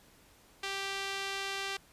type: tone with band-pass filter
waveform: sawtooth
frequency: 392 Hz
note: G4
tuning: in tune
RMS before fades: -37 dBFS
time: 0.63-1.77 s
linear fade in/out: 5 ms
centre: 3200 Hz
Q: 0.88
effects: pink hiss -61 dBFS RMS until 1.92 s + resampled to 32000 Hz